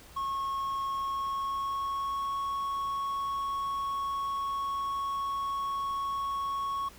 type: tone with pitch glide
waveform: triangle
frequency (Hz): 1092 to 1106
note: C#6 to C#6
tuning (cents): -26 to -4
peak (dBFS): -28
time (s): 0.16-6.89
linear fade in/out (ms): 10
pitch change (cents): +22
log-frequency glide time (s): 0.94-2.39
effects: added 60 Hz sine -55 dBFS peak until 6.98 s + pink hiss -53 dBFS RMS until 6.98 s